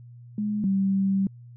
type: tone pair in turn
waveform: sine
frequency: 209.7 / 194.23 Hz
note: G#3 / G3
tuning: +17 / -16 cents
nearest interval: minor second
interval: 133 cents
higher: first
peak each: -24 / -20 dBFS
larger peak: second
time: 0.38-0.64 / 0.64-1.27 s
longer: second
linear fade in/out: 2 ms
effects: added 120 Hz sine -43 dBFS peak until 1.56 s